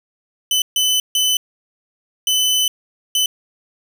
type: tone bursts at uneven times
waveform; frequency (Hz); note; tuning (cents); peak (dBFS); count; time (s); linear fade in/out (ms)
sawtooth; 3018; F#7; +34; -11; 5; 0.51-0.62 / 0.76-1 / 1.15-1.37 / 2.27-2.68 / 3.15-3.26; 2
effects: none